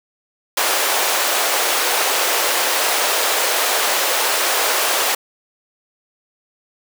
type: high-pass noise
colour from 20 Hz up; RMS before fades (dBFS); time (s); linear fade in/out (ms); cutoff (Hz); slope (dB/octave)
pink; -18; 0.57-5.15; 5; 470; 24
effects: none